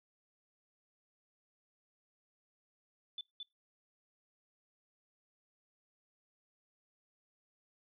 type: tone with echo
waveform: sine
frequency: 3500 Hz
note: A7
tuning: 10 cents flat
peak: -39 dBFS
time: 3.18-3.21 s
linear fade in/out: 2 ms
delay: 220 ms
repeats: 1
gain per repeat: -3 dB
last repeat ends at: 3.43 s
effects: noise-tail reverb RT60 0.2 s tail -23 dB re dry